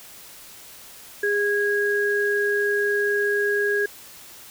sine tone pair together, 409.4 / 1646 Hz, G#4 / G#6, -25 / -16 cents, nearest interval 2 octaves, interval 2409 cents, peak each -22 dBFS, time 1.23-3.86 s, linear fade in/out 5 ms, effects white hiss -44 dBFS RMS until 4.5 s

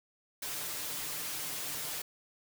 white noise with comb filter, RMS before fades -38 dBFS, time 0.42-2.02 s, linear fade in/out 5 ms, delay 6.7 ms, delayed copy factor +0.75, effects none

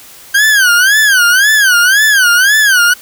40% pulse tone with vibrato, 1568 Hz, G6, in tune, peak -5 dBFS, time 0.34-2.94 s, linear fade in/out 10 ms, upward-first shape sine, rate 1.9 Hz, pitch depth 190 cents each way, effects white hiss -36 dBFS RMS until 3.01 s

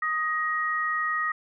sine tone pair together, 1247.5 / 1887 Hz, D#6 / A#6, +4 / +21 cents, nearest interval perfect fifth, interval 717 cents, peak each -27 dBFS, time 0.02-1.32 s, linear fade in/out 5 ms, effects none

